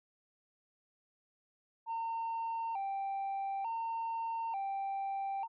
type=tone with vibrato; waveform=sine; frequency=846 Hz; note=G#5; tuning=32 cents sharp; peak=-32 dBFS; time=1.86-5.48 s; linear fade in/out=50 ms; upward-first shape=square; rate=0.56 Hz; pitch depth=130 cents each way; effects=tanh soft clip ceiling -33 dBFS